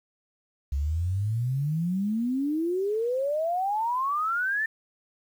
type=exponential sweep; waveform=sine; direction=up; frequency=66.8 to 1808 Hz; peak=-24 dBFS; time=0.72-4.66 s; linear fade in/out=5 ms; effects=9-bit